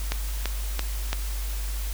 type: click train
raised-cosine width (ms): 0.2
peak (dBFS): -9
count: 4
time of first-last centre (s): 0.12-1.13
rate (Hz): 2.97
effects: added 50 Hz sine -27 dBFS peak until 1.93 s + white hiss -39 dBFS RMS until 1.93 s